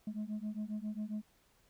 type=beating tone pair; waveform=sine; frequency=208.7 / 216.1 Hz; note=G#3 / A3; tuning=+9 / -31 cents; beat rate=7.4 Hz; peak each=-38 / -38 dBFS; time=0.07-1.22 s; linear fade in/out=5 ms; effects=tanh soft clip ceiling -34 dBFS + pink hiss -70 dBFS RMS until 1.69 s